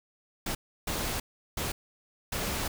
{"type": "noise bursts at uneven times", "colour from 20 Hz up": "pink", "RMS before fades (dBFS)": -32, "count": 4, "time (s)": [[0.46, 0.55], [0.87, 1.2], [1.57, 1.72], [2.32, 2.68]], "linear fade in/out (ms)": 5, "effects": []}